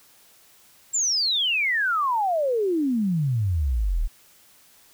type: exponential sweep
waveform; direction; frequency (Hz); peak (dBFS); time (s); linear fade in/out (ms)
sine; down; 7550 to 34.33; -20; 0.93-4.08; 20
effects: white hiss -55 dBFS RMS until 4.93 s